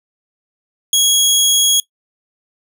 20% pulse tone, 3316 Hz, G#7, 3 cents flat, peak -5 dBFS, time 0.93-1.8 s, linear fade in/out 2 ms, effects noise-tail reverb RT60 0.1 s tail -20 dB re dry

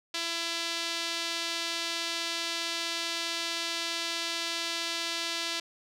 sawtooth tone with band-pass filter, 335.4 Hz, E4, 30 cents sharp, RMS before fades -33 dBFS, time 0.14-5.6 s, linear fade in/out 5 ms, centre 4100 Hz, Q 1.5, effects none

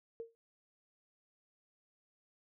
sine tone with exponential decay, 459.1 Hz, A#4, 26 cents flat, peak -37 dBFS, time 0.2-0.35 s, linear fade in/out 0 ms, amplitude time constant 31 ms, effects none

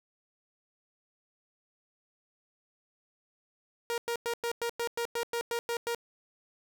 sawtooth tone bursts, 470 Hz, A#4, 14 cents sharp, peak -26 dBFS, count 12, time 3.9-5.948 s, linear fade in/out 0 ms, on 79 ms, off 100 ms, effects none

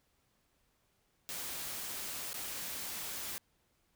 white noise with dropouts, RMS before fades -41 dBFS, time 1.29-3.38 s, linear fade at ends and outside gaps 0 ms, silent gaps 2.331-2.342 s, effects pink hiss -75 dBFS RMS until 3.95 s

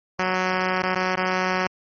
5% pulse tone with dropouts, 185 Hz, F#3, in tune, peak -9 dBFS, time 0.19-1.67 s, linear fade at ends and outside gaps 2 ms, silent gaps 0.823-0.833 / 0.948-0.957 / 1.158-1.173 s, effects low-pass 4000 Hz 12 dB/octave + MP3 32 kbps

